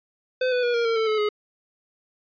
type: tone with pitch steps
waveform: square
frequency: 510 / 496.1 / 482.5 / 469.3 / 456.5 / 444 / 431.8 / 420 Hz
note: C5 / B4 / B4 / A#4 / A#4 / A4 / A4 / G#4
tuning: -44 / +8 / -40 / +12 / -36 / +16 / -33 / +19 cents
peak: -21 dBFS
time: 0.41-1.29 s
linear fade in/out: 5 ms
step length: 110 ms
effects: resampled to 11025 Hz